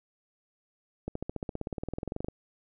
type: accelerating click train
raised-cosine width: 2 ms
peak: -20 dBFS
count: 23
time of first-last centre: 1.08-2.285 s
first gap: 74 ms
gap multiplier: 0.97
effects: none